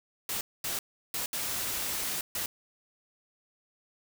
white noise bursts at uneven times, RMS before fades -33 dBFS, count 5, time 0.29-0.41 / 0.64-0.79 / 1.14-1.26 / 1.33-2.21 / 2.35-2.46 s, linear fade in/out 2 ms, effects none

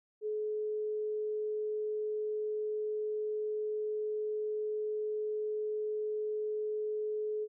sine tone, 426.5 Hz, G#4, 46 cents sharp, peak -32 dBFS, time 0.21-7.48 s, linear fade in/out 50 ms, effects none

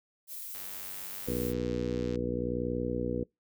violet noise, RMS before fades -41 dBFS, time 0.27-1.54 s, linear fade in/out 50 ms
click train, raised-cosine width 0.2 ms, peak -30 dBFS, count 156, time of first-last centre 0.55-2.156 s, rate 96.5 Hz
harmonic tone, 60.8 Hz, B1, 26 cents flat, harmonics 1 / 2 / 3 / 4 / 5 / 6 / 7 / 8, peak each -40 / -39 / -39 / -36 / -38 / -40 / -39 / -35 dBFS, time 1.27-3.24 s, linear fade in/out 10 ms
effects noise-tail reverb RT60 0.2 s tail -26 dB re dry

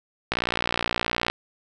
click train, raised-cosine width 0.3 ms, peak -7 dBFS, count 59, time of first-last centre 0.32-1.3 s, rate 59.2 Hz, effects none

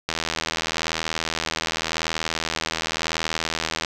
click train, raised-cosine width 0.2 ms, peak -6 dBFS, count 305, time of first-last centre 0.09-3.848 s, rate 80.9 Hz, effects none

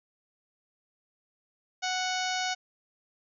harmonic tone with a mistuned harmonic, 740 Hz, F#5, in tune, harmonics 1 / 2 / 3 / 4 / 5 / 6 / 7 / 8 / 9, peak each -32 / -35 / -37 / -38 / -39 / -40 / -40 / -41 / -42 dBFS, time 1.82-2.55 s, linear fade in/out 20 ms, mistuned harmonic 8, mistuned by -30 cents, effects none

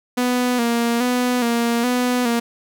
sawtooth tone with vibrato, 241.1 Hz, B3, 41 cents flat, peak -13 dBFS, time 0.17-2.4 s, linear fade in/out 10 ms, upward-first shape square, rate 1.2 Hz, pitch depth 48 cents each way, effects none

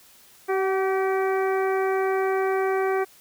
harmonic tone with a mistuned harmonic, 384.2 Hz, G4, 35 cents flat, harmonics 1 / 2 / 3 / 4 / 5 / 6, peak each -22 / -28 / -32 / -34 / -36 / -38 dBFS, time 0.48-3.05 s, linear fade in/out 20 ms, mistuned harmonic 2, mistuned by -26 cents, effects white hiss -53 dBFS RMS until 3.2 s

